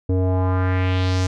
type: tone with low-pass filter sweep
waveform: square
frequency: 92.5 Hz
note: F#2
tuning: in tune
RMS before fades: -19 dBFS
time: 0.09-1.27 s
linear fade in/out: 5 ms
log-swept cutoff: 410 to 6800 Hz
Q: 2.1
effects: none